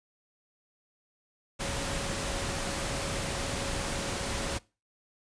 sine tone in noise, 554.4 Hz, C#5, in tune, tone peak -41 dBFS, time 1.59-4.59 s, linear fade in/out 20 ms, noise pink, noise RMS -33 dBFS, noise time 1.59-4.59 s, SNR -11 dB, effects noise-tail reverb RT60 0.3 s tail -22 dB re dry + resampled to 22050 Hz

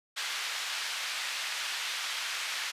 white band-pass noise, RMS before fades -35 dBFS, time 0.16-2.72 s, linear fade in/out 20 ms, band 1300 to 3900 Hz, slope 12 dB/octave, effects resampled to 32000 Hz

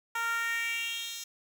10% pulse tone with high-pass filter sweep, 461.9 Hz, A#4, 16 cents flat, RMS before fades -33 dBFS, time 0.15-1.24 s, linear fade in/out 5 ms, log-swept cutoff 1100 to 4700 Hz, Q 3.6, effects 9-bit

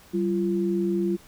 sine tone pair together, 192.8 / 343.9 Hz, G3 / F4, -28 / -27 cents, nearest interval minor seventh, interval 1001 cents, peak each -25 / -24 dBFS, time 0.13-1.17 s, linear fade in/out 20 ms, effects pink hiss -52 dBFS RMS until 1.27 s

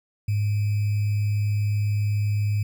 sine tone with sample-and-hold, 103.83 Hz, G#2, in tune, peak -20 dBFS, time 0.28-2.63 s, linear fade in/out 5 ms, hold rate 2450 Hz, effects none

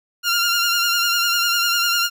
15% pulse tone with vibrato, 1396.9 Hz, F6, in tune, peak -10 dBFS, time 0.23-2.1 s, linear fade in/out 50 ms, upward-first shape sine, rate 10 Hz, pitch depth 36 cents each way, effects none

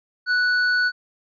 triangle tone with hard clipping, 1480 Hz, F#6, in tune, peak -19 dBFS, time 0.26-0.92 s, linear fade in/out 50 ms, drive 18 dB, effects resampled to 11025 Hz

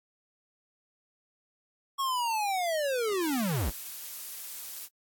square linear sweep, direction down, 1108.7 to 42.42 Hz, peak -28 dBFS, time 1.98-3.71 s, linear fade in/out 20 ms
blue noise, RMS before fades -40 dBFS, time 3.19-4.89 s, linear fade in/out 50 ms
effects AAC 64 kbps

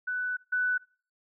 sine tone pair in turn, 1492 / 1492 Hz, F#6 / F#6, +14 / +14 cents, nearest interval unison, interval 0 cents, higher neither, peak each -28 / -24 dBFS, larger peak second, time 0.07-0.37 / 0.52-0.78 s, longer first, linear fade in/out 10 ms, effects noise-tail reverb RT60 0.4 s tail -22 dB re dry

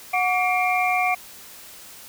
sine tone cluster, 731 / 1147 / 2145 / 2366 Hz, F#5 / D6 / C7 / D7, -21 / -41 / +42 / +12 cents, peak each -21 / -28 / -27 / -24 dBFS, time 0.13-1.15 s, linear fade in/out 10 ms, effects white hiss -43 dBFS RMS until 2.08 s

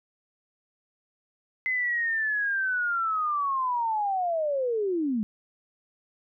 sine linear sweep, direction down, 2053 to 203 Hz, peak -24 dBFS, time 1.66-5.23 s, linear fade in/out 0 ms, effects none

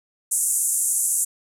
white band-pass noise, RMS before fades -22 dBFS, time 0.31-1.25 s, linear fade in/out 10 ms, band 7200 to 11000 Hz, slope 48 dB/octave, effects none

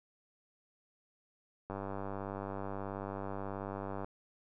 click train, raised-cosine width 1 ms, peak -26 dBFS, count 232, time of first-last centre 1.7-4.045 s, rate 98.5 Hz, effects none

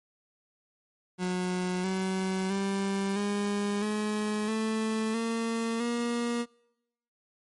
30% pulse tone with pitch steps, 181.8 / 188.86 / 196.2 / 203.8 / 211.7 / 220 / 228.5 / 237.4 Hz, F#3 / F#3 / G3 / G#3 / G#3 / A3 / A#3 / A#3, -30 / +36 / +2 / -32 / +33 / 0 / -34 / +32 cents, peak -25 dBFS, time 1.18-6.46 s, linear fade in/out 50 ms, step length 660 ms, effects noise-tail reverb RT60 0.9 s tail -26 dB re dry + MP3 48 kbps

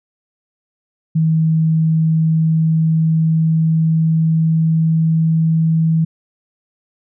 sine tone with pitch glide, 160 to 161.67 Hz, D#3 to E3, +49 to -33 cents, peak -11 dBFS, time 1.15-6.05 s, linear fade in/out 10 ms, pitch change +18 cents, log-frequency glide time 1.69-5.69 s, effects none

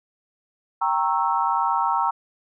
sine chord, G diminished seventh, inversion none, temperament equal with one note detuned, 784 / 932.3 / 1094.1 / 1318.5 Hz, G5 / Bb5 / Db6 / Fb6, 0 / 0 / -23 / 0 cents, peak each -26 / -22 / -26 / -26 dBFS, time 0.81-2.11 s, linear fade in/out 10 ms, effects none

